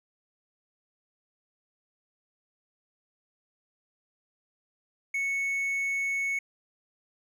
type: tone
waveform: triangle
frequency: 2210 Hz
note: C#7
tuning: 6 cents flat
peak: -25 dBFS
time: 5.14-6.39 s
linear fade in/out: 5 ms
effects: none